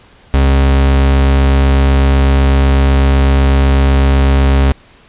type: tone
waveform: 40% pulse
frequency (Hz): 68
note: C#2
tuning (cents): -33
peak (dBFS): -6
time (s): 0.34-4.72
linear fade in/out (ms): 0
effects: pink hiss -44 dBFS RMS until 5.08 s + resampled to 8000 Hz